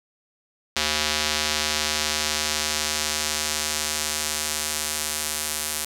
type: tone with band-pass filter sweep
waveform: square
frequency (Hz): 76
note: D#2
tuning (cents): -40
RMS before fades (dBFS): -26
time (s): 0.76-5.85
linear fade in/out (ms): 5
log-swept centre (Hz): 4400 to 9800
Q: 1
effects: none